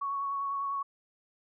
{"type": "tone with vibrato", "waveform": "sine", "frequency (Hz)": 1112, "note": "C#6", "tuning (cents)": 5, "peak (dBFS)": -30, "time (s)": [0.01, 0.83], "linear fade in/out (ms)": 10, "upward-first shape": "sine", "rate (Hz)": 10, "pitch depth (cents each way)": 16, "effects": []}